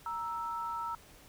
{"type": "tone pair together", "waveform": "sine", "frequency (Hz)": [934.6, 1319], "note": ["A#5", "E6"], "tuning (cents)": [4, 1], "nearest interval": "tritone", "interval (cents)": 597, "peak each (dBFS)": [-37, -37], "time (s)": [0.06, 0.95], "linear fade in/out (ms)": 2, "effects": ["pink hiss -57 dBFS RMS until 1.28 s"]}